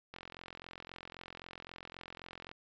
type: click train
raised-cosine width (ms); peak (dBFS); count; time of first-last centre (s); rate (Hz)
0.3; -30; 105; 0.14-2.514; 43.8
effects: resampled to 16000 Hz